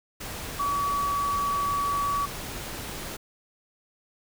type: tone in noise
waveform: sine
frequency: 1138 Hz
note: C#6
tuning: 45 cents sharp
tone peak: -24 dBFS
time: 0.59-2.26 s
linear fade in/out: 10 ms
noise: pink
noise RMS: -36 dBFS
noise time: 0.2-3.17 s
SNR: +9 dB
effects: none